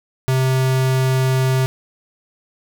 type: tone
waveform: square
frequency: 130.81 Hz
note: C3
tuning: in tune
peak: -15 dBFS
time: 0.28-1.66 s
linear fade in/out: 0 ms
effects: none